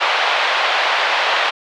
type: band-pass noise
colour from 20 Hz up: pink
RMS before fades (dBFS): -17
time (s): 0-1.51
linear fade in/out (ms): 20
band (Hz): 650 to 3700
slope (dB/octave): 24
effects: none